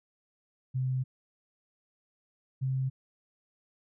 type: tone pair in turn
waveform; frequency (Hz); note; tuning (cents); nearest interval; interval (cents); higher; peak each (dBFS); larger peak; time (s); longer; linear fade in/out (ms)
sine; 129.5 / 131.84; C3 / C3; -17 / +14; unison; 31; second; -27; neither; 0.74-1.04 / 2.61-2.9; first; 20
effects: none